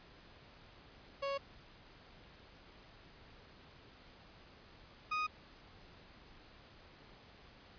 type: tone pair in turn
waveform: 30% pulse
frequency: 554.4 / 1244.6 Hz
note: C#5 / D#6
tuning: 0 / 0 cents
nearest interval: octave + major second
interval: 1400 cents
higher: second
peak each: -33 / -31 dBFS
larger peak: second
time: 1.22-1.38 / 5.11-5.27 s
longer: neither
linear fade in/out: 10 ms
effects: pink hiss -59 dBFS RMS until 7.78 s + resampled to 11025 Hz